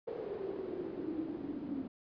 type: noise with band-pass filter sweep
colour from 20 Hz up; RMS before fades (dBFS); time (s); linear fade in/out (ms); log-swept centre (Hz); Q
pink; -40; 0.07-1.88; 10; 450 to 260; 8
effects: resampled to 11025 Hz